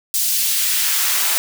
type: noise with high-pass filter sweep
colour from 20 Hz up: white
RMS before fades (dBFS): -18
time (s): 0.14-1.38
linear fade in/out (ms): 0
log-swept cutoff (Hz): 4900 to 700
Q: 0.8
effects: none